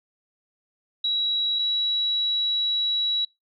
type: tone pair in turn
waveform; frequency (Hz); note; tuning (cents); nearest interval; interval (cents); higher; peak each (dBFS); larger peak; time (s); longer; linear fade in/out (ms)
sine; 3885 / 3900; B7 / B7; -29 / -23; unison; 6; second; -21; neither; 1.04-1.59 / 1.59-3.25; second; 5
effects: noise-tail reverb RT60 0.2 s tail -24 dB re dry